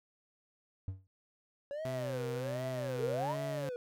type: tone with exponential decay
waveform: triangle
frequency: 95 Hz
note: F#2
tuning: 46 cents sharp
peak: -30 dBFS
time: 0.88-1.07 s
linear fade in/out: 0 ms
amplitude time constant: 41 ms
type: tone with vibrato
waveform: triangle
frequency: 554.4 Hz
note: C#5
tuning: in tune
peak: -35 dBFS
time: 1.71-3.76 s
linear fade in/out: 0 ms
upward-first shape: sine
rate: 1.3 Hz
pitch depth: 290 cents each way
type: tone with pitch glide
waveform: sawtooth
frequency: 128.1 to 142.96 Hz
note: C3 to D3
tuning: -36 to -46 cents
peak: -34 dBFS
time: 1.85-3.69 s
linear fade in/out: 0 ms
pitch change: +190 cents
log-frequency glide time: 3.17-3.25 s
type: exponential sweep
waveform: sine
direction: up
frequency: 382.1 to 1080 Hz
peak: -34 dBFS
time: 2.97-3.36 s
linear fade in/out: 50 ms
effects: none